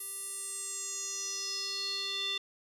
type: tone with band-pass filter sweep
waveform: square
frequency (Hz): 393.2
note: G4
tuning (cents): +5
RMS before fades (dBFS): -37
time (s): 0-2.38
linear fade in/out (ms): 5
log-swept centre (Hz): 11000 to 3400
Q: 6
effects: none